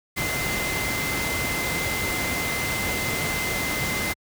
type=tone in noise; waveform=sine; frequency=2069 Hz; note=C7; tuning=20 cents flat; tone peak=-28 dBFS; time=0.16-4.14 s; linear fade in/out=20 ms; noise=pink; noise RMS=-27 dBFS; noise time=0.16-4.14 s; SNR=-4 dB; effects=high-pass 60 Hz 12 dB/octave